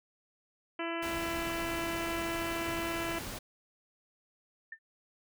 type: harmonic tone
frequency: 334.4 Hz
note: E4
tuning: 25 cents sharp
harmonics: 1 / 2 / 3 / 4 / 5 / 6 / 7 / 8 / 9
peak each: -37 / -40 / -42 / -43 / -44 / -45 / -45 / -46 / -47 dBFS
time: 0.79-3.19 s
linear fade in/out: 5 ms
type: noise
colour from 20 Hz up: pink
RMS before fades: -41 dBFS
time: 1.02-3.39 s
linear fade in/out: 10 ms
type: tone with exponential decay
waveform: sine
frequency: 1791 Hz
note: A6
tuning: 30 cents sharp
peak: -37 dBFS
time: 4.72-4.79 s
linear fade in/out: 5 ms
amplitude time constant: 15 ms
effects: none